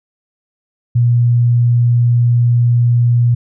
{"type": "tone", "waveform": "sine", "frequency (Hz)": 120, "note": "B2", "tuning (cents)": -49, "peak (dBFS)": -8, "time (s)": [0.95, 3.35], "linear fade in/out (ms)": 10, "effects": []}